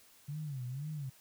sine tone with vibrato, 138.4 Hz, C#3, 2 cents flat, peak -37 dBFS, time 0.28-1.1 s, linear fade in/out 10 ms, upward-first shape sine, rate 2 Hz, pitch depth 200 cents each way, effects white hiss -62 dBFS RMS until 1.2 s

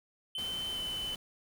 triangle tone with pitch glide, 3067 to 3027 Hz, G7 to F#7, -38 to +39 cents, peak -33 dBFS, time 0.35-1.15 s, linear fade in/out 2 ms, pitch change -23 cents, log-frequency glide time 0.73-0.8 s
pink noise, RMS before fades -46 dBFS, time 0.38-1.16 s, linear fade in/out 2 ms
effects none

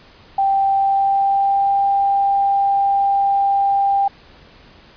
sine tone with pitch glide, 784 to 794 Hz, G5 to G5, 0 to +22 cents, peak -13 dBFS, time 0.38-4.08 s, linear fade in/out 5 ms, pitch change +22 cents, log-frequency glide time 0.73-1.76 s, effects pink hiss -46 dBFS RMS until 4.96 s + resampled to 11025 Hz

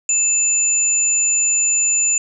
sine tone pair together, 2637 / 7040 Hz, E7 / A8, 0 / 0 cents, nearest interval octave + perfect fourth, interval 1700 cents, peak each -25 / -14 dBFS, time 0.09-2.18 s, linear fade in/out 2 ms, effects none

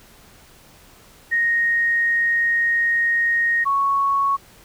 sine tone pair in turn, 1864.7 / 1108.8 Hz, A#6 / C#6, 0 / 0 cents, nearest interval major sixth, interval 900 cents, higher first, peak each -16 dBFS, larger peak neither, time 1.31-3.65 / 3.65-4.37 s, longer first, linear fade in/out 20 ms, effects pink hiss -49 dBFS RMS until 4.64 s

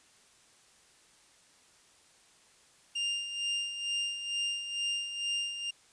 40% pulse tone with tremolo, 2800 Hz, F7, 4 cents sharp, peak -28 dBFS, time 2.95-5.71 s, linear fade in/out 10 ms, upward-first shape sine, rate 2.2 Hz, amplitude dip 60%, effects white hiss -62 dBFS RMS until 5.92 s + resampled to 22050 Hz

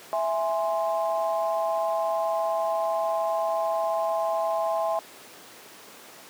sine chord, E augmented, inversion none, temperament equal, 659.3 / 830.6 / 1046.5 Hz, E5 / G#5 / B#5, 0 / 0 / 0 cents, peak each -25 / -29 / -31 dBFS, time 0.13-4.99 s, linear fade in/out 0 ms, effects pink hiss -46 dBFS RMS until 6.29 s + high-pass 300 Hz 12 dB/octave

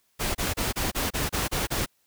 pink noise bursts, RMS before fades -27 dBFS, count 9, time 0.19-1.862 s, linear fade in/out 20 ms, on 160 ms, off 29 ms, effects white hiss -69 dBFS RMS until 2.06 s

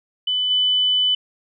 sine tone with level steps, 3000 Hz, F#7, 23 cents sharp, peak -18 / -15 dBFS, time 0.27-1.15 s, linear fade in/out 5 ms, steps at 0.5 s, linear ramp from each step 10 ms, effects none

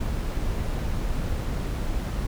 brown noise, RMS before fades -27 dBFS, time 0-2.27 s, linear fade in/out 10 ms, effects none

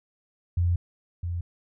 sine tone pair in turn, 87.2 / 86.6 Hz, F2 / F2, -2 / -14 cents, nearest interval unison, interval 12 cents, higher first, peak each -20 / -27 dBFS, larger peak first, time 0.57-0.76 / 1.23-1.41 s, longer first, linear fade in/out 5 ms, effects none

